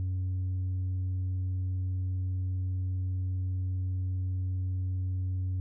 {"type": "tone with tanh clipping", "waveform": "sine", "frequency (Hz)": 92.5, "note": "F#2", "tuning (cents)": 0, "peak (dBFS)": -29, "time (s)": [0, 5.6], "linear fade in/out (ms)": 0, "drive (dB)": 2, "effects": []}